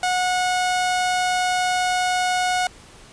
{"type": "tone", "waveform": "sawtooth", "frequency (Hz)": 730, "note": "F#5", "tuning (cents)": -24, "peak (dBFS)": -15, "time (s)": [0.03, 2.67], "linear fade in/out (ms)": 2, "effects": ["pink hiss -46 dBFS RMS until 3.12 s", "resampled to 22050 Hz"]}